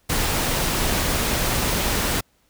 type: noise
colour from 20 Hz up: pink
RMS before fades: -22 dBFS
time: 0.09-2.21 s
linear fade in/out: 10 ms
effects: pink hiss -63 dBFS RMS until 2.49 s